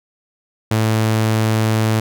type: tone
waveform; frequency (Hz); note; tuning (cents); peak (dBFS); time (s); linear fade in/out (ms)
sawtooth; 110; A2; 0; -10; 0.71-2; 5
effects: none